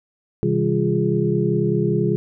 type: tone cluster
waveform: sine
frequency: 130 / 160.2 / 198.1 / 350.3 / 415.4 Hz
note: C3 / E3 / G3 / F4 / G#4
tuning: -11 / -49 / +18 / +5 / 0 cents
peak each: -23 dBFS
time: 0.43-2.16 s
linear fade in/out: 0 ms
effects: none